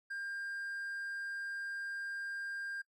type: tone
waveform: triangle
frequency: 1600 Hz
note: G6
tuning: 35 cents sharp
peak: -37 dBFS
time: 0.1-2.82 s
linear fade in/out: 10 ms
effects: noise-tail reverb RT60 0.1 s tail -18 dB re dry